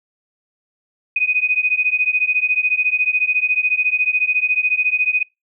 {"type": "beating tone pair", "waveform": "sine", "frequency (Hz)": [2489, 2503], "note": ["D#7", "D#7"], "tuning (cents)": [0, 10], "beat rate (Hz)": 14, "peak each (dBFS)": -18, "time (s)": [1.16, 5.23], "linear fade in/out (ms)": 5, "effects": ["noise-tail reverb RT60 0.2 s tail -25 dB re dry"]}